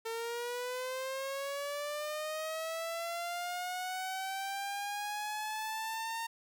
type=linear sweep; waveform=sawtooth; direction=up; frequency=450.6 to 918 Hz; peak=-32 dBFS; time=0.05-6.27 s; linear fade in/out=10 ms; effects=none